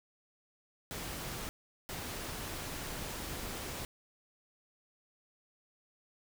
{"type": "noise bursts at uneven times", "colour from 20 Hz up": "pink", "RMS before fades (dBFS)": -41, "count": 2, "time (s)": [[0.91, 1.49], [1.89, 3.85]], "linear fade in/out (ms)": 0, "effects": []}